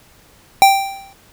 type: tone with exponential decay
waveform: square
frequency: 784 Hz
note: G5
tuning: in tune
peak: -4 dBFS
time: 0.62-1.13 s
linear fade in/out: 0 ms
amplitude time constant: 110 ms
effects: pink hiss -49 dBFS RMS until 1.32 s